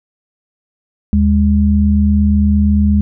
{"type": "tone pair together", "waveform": "sine", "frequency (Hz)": [76.98, 205.5], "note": ["D#2", "G#3"], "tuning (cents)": [-18, -18], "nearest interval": "octave + perfect fourth", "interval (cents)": 1700, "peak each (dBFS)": -11, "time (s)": [1.13, 3.01], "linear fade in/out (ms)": 0, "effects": []}